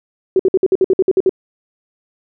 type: tone bursts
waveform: sine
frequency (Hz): 377.4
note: F#4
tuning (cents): +34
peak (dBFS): -8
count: 11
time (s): 0.36-1.294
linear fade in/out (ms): 2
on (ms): 34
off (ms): 56
effects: none